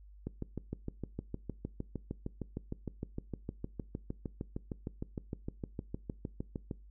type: click train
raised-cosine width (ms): 3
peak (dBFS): -24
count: 43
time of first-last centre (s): 0.27-6.712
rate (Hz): 6.52
effects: noise-tail reverb RT60 0.3 s tail -22 dB re dry + added 50 Hz sine -52 dBFS peak until 6.9 s

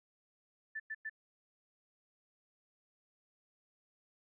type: tone bursts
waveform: sine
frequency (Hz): 1760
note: A6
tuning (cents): 0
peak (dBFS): -38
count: 3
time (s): 0.75-1.097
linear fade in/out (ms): 10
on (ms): 49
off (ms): 100
effects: none

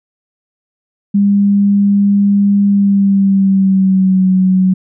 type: tone with pitch glide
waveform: sine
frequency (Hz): 201.2 to 186.65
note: G3 to F#3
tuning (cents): +45 to +15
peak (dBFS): -7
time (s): 1.14-4.74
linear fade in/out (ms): 10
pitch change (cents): -130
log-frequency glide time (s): 2.68-4.28
effects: none

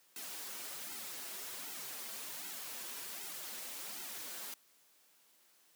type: noise with flanger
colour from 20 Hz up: white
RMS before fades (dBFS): -45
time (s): 0.16-4.54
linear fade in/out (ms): 2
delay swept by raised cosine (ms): 1.7 to 6.9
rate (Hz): 1.3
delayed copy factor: -0.95
effects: white hiss -68 dBFS RMS until 5.75 s + high-pass 200 Hz 12 dB/octave

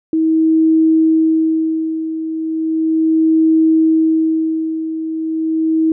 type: tone with tremolo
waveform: sine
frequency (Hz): 320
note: D#4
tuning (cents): +49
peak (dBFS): -8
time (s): 0.13-5.92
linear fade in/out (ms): 2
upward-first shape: sine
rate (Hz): 0.36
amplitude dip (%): 70
effects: none

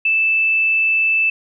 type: tone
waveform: sine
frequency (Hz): 2637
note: E7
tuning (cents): 0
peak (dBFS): -13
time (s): 0.05-1.3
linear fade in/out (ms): 5
effects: none

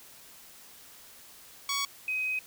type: tone pair in turn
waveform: 10% pulse / sine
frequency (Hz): 1121 / 2521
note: C#6 / D#7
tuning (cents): +19 / +22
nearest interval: octave + major second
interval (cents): 1403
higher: second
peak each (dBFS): -20 / -28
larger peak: first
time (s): 1.69-1.85 / 2.08-2.39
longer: second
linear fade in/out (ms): 2
effects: white hiss -52 dBFS RMS until 2.46 s

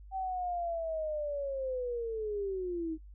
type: linear sweep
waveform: sine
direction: down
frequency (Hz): 773 to 311.1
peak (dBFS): -32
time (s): 0.11-2.98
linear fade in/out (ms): 50
effects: noise-tail reverb RT60 0.1 s tail -20 dB re dry + added 50 Hz sine -48 dBFS peak until 3.14 s

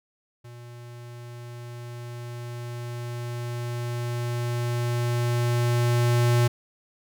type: tone with level ramp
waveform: square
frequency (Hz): 120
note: B2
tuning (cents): -49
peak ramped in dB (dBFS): -42 to -18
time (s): 0.44-6.48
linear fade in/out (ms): 10
effects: none

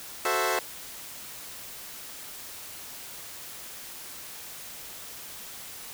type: chord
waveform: 15% pulse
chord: F# half-diminished seventh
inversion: none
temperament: equal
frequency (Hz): 370 / 440 / 523.3 / 659.3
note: F#4 / A4 / C5 / E5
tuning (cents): 0 / 0 / 0 / 0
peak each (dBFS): -24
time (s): 0.25-0.59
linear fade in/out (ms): 2
effects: white hiss -42 dBFS RMS until 5.93 s

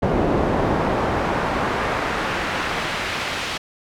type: noise with band-pass filter sweep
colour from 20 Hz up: brown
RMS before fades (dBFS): -22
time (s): 0.02-3.58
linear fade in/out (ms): 10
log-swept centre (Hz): 510 to 3200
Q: 0.81
effects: none

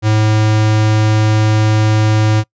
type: tone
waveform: square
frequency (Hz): 108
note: A2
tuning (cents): -32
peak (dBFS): -10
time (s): 0.02-2.44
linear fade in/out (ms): 50
effects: noise-tail reverb RT60 0.1 s tail -24 dB re dry + resampled to 16000 Hz

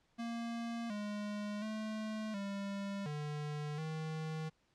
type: tone with pitch steps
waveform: square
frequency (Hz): 232.8 / 207.5 / 216.7 / 198.8 / 148.9 / 157.8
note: A#3 / G#3 / A3 / G3 / D3 / D#3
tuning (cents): -2 / -1 / -26 / +25 / +24 / +25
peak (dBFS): -39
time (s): 0.18-4.5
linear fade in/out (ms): 20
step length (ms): 720
effects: pink hiss -75 dBFS RMS until 4.74 s + low-pass 6000 Hz 12 dB/octave

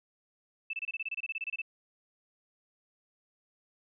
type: tone bursts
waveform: sine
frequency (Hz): 2637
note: E7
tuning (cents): 0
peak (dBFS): -32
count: 16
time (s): 0.7-1.618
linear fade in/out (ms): 5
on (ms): 33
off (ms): 26
effects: none

